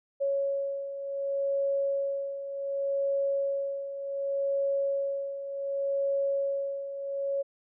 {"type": "beating tone pair", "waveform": "sine", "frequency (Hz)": [554, 554.67], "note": ["C#5", "C#5"], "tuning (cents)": [-1, 1], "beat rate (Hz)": 0.67, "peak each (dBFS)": [-34, -28], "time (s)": [0.2, 7.43], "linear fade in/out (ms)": 20, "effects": []}